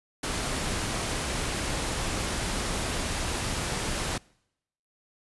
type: noise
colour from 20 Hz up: pink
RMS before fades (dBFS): -30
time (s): 0.23-4.18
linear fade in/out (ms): 5
effects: noise-tail reverb RT60 0.8 s tail -25 dB re dry + resampled to 24000 Hz